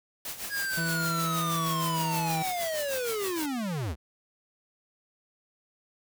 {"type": "noise with tremolo", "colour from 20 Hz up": "white", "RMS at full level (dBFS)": -35, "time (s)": [0.25, 3.46], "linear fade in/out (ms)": 2, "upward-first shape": "sine", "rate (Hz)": 6.4, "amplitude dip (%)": 70}
{"type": "linear sweep", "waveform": "square", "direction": "down", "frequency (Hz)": [1661.2, 61], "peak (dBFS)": -30, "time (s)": [0.49, 3.96], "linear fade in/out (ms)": 50}
{"type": "tone with pitch glide", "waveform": "40% pulse", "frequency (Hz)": [164.81, 162.26], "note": ["E3", "E3"], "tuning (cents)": [0, -27], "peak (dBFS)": -29, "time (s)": [0.77, 2.43], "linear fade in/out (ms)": 10, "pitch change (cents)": -27, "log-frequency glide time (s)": [1.41, 1.96]}
{"effects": []}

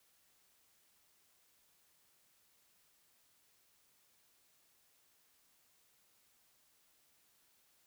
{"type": "silence", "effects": ["white hiss -72 dBFS RMS until 7.86 s"]}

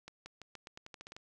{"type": "accelerating click train", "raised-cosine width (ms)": 0.2, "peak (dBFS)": -30, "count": 12, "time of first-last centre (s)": [0.08, 1.165], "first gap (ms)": 180, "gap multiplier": 0.87, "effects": []}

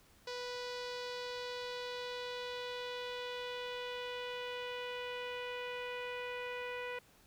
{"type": "tone with low-pass filter sweep", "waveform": "sawtooth", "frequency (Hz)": 492.6, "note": "B4", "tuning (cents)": -5, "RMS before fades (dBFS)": -42, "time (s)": [0.27, 6.99], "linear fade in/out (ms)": 5, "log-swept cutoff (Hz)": [4800, 2400], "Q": 2.7, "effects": ["pink hiss -65 dBFS RMS until 7.26 s"]}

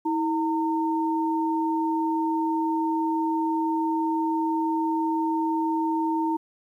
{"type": "tone pair together", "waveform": "sine", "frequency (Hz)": [322.2, 913], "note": ["E4", "A#5"], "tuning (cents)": [-39, -36], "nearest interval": "octave + tritone", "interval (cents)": 1803, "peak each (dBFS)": [-24, -26], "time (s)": [0.05, 6.37], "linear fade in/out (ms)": 10, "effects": ["10-bit"]}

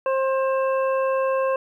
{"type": "harmonic tone", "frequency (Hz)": 531, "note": "C5", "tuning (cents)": 25, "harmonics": [1, 2, 3, 5], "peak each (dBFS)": [-20, -26, -35, -37], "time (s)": [0.06, 1.56], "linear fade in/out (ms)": 2, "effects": ["10-bit"]}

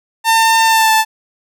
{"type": "tone with pitch glide", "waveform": "sawtooth", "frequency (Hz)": [901, 879.9], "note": ["A5", "A5"], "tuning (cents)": [41, 0], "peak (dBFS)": -5, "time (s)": [0.24, 1.05], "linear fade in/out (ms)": 50, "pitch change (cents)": -41, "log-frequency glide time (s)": [0.65, 0.92], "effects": []}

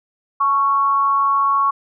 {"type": "tone with amplitude modulation", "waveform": "sine", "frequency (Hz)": 1109, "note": "C#6", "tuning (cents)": 0, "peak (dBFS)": -11, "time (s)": [0.4, 1.71], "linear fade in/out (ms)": 10, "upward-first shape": "sine", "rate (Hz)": 244, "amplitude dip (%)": 50, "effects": []}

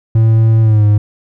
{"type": "tone with pitch glide", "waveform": "triangle", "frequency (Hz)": [111.9, 104.41], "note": ["A2", "G#2"], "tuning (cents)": [30, 10], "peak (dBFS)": -4, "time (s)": [0.15, 0.98], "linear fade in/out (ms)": 5, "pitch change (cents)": -120, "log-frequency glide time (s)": [0.61, 0.85], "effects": []}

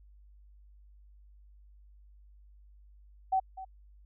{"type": "tone with echo", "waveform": "sine", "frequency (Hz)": 761, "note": "F#5", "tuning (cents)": 48, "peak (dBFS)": -24, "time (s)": [3.32, 3.4], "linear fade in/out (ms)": 10, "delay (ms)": 250, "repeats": 1, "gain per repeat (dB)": -15, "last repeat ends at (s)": 3.65, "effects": ["added 50 Hz sine -54 dBFS peak until 4.05 s"]}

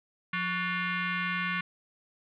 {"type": "tone with frequency modulation", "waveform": "sine", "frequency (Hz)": 177.1, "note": "F3", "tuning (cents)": 24, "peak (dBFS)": -28, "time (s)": [0.33, 1.61], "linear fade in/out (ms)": 5, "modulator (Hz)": 648, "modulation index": 3.8, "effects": []}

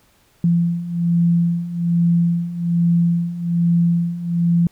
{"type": "beating tone pair", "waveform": "sine", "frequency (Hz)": [170, 171.2], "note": ["F3", "F3"], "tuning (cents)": [-46, -34], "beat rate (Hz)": 1.2, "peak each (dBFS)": [-20, -16], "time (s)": [0.44, 4.67], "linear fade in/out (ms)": 2, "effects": ["pink hiss -57 dBFS RMS until 4.71 s"]}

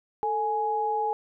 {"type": "tone pair together", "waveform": "sine", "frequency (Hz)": [442.6, 835.5], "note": ["A4", "G#5"], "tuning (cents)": [10, 10], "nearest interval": "major seventh", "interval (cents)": 1100, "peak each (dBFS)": [-30, -25], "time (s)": [0.23, 1.13], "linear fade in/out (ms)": 0, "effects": []}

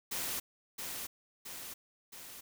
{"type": "noise with echo", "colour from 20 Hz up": "white", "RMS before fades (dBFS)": -37, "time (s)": [0.11, 0.4], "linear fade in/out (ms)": 10, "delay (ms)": 670, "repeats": 3, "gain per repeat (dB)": -4, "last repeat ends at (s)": 2.41, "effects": []}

